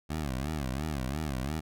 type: tone with vibrato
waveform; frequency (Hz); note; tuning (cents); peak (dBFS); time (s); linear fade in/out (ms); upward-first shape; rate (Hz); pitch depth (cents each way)
15% pulse; 70.6; C#2; +32; -25; 0.09-1.61; 20; sine; 2.9; 200
effects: none